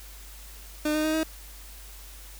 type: tone with pitch steps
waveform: 30% pulse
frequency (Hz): 302.9 / 307.7 / 312.5 / 317.4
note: D#4 / D#4 / D#4 / D#4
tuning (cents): -46 / -19 / +8 / +35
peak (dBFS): -21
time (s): 0.85-1.234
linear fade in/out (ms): 5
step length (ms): 96
effects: added 50 Hz sine -44 dBFS peak until 2.39 s + white hiss -48 dBFS RMS until 2.39 s